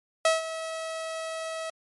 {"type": "tone with ADSR envelope", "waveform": "sawtooth", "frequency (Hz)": 646, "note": "E5", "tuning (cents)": -35, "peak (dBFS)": -14, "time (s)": [0.25, 1.7], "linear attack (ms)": 3, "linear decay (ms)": 160, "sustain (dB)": -14, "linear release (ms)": 4, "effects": ["MP3 48 kbps"]}